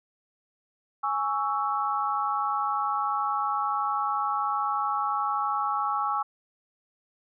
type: chord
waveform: sine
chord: C# minor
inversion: second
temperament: equal with one note detuned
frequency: 830.6 / 1117.1 / 1318.5 Hz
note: G#5 / C#6 / E6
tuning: 0 / +13 / 0 cents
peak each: -29 dBFS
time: 1.03-6.23 s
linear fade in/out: 10 ms
effects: none